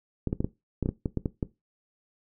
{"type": "clicks", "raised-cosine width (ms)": 3, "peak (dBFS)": -14, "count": 11, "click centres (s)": [0.273, 0.329, 0.405, 0.445, 0.827, 0.859, 0.89, 1.058, 1.173, 1.258, 1.428], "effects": ["noise-tail reverb RT60 0.2 s tail -17 dB re dry"]}